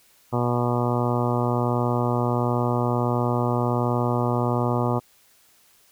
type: harmonic tone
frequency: 121.4 Hz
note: B2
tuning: 29 cents flat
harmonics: 1 / 2 / 3 / 4 / 5 / 6 / 7 / 8 / 9 / 10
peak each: -24 / -27 / -29 / -30 / -31 / -32 / -32 / -33 / -34 / -34 dBFS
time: 0.32-5 s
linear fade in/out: 20 ms
effects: white hiss -58 dBFS RMS until 5.91 s